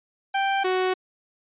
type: tone pair in turn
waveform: sawtooth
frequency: 784 / 371.2 Hz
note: G5 / F#4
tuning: 0 / +6 cents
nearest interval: octave + minor second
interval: 1294 cents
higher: first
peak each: -17 / -17 dBFS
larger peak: neither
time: 0.34-0.64 / 0.64-0.94 s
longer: neither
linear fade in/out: 10 ms
effects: resampled to 8000 Hz